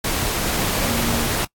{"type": "tone in noise", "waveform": "sine", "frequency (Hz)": 233.1, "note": "A#3", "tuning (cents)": 0, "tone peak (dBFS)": -25, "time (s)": [0.88, 1.27], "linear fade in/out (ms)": 5, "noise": "pink", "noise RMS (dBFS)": -22, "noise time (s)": [0.04, 1.45], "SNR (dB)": -6, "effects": ["noise-tail reverb RT60 0.1 s tail -24 dB re dry", "AAC 64 kbps"]}